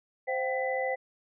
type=tone cluster; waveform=sine; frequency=521 / 699 / 773 / 2000 Hz; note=C5 / F5 / G5 / B6; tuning=-7 / +1 / -24 / +21 cents; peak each=-30 / -38 / -34 / -34 dBFS; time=0.27-0.96 s; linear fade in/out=20 ms; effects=none